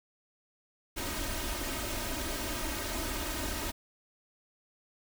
pink noise with comb filter, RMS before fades -35 dBFS, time 0.96-3.72 s, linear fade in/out 20 ms, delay 3.2 ms, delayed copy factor +0.8, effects none

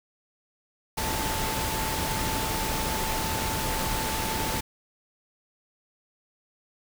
sine tone in noise, 882 Hz, A5, 4 cents sharp, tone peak -33 dBFS, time 0.97-4.61 s, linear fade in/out 10 ms, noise pink, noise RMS -29 dBFS, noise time 0.97-4.61 s, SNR -7 dB, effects none

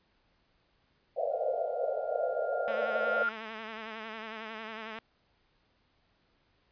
white band-pass noise, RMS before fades -32 dBFS, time 1.16-3.24 s, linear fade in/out 20 ms, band 470 to 710 Hz, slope 96 dB/octave
sine tone with exponential growth, 1403 Hz, F6, 8 cents sharp, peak -26 dBFS, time 1.31-3.29 s, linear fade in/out 2 ms, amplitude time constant 430 ms
5% pulse tone with vibrato, 220.6 Hz, A3, 5 cents sharp, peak -28 dBFS, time 2.68-4.99 s, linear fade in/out 0 ms, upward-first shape sine, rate 11 Hz, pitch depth 48 cents each way
effects pink hiss -71 dBFS RMS until 6.71 s + resampled to 11025 Hz

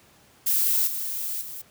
violet noise with level steps, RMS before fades -22 / -30 / -37 dBFS, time 0.46-1.62 s, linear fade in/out 10 ms, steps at 0.87 / 1.41 s, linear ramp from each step 5 ms, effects pink hiss -56 dBFS RMS until 1.7 s + high-pass 80 Hz 12 dB/octave

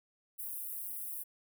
white high-pass noise, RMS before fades -41 dBFS, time 0.38-1.24 s, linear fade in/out 20 ms, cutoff 9700 Hz, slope 48 dB/octave, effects none

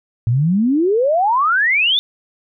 sine exponential sweep, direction up, 110 to 3625 Hz, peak -12 dBFS, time 0.27-1.99 s, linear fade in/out 0 ms, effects none

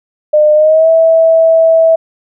sine tone with pitch glide, 605 to 652.2 Hz, D#5 to E5, -49 to -19 cents, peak -4 dBFS, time 0.33-1.96 s, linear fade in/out 10 ms, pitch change +130 cents, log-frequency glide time 0.54-0.89 s, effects none

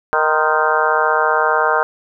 harmonic tone with a mistuned harmonic, 155.56 Hz, D#3, in tune, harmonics 3 / 4 / 5 / 6 / 7 / 8 / 9 / 10, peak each -21 / -21 / -21 / -21 / -21 / -21 / -21 / -21 dBFS, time 0.13-1.83 s, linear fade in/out 0 ms, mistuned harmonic 7, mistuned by -67 cents, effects none

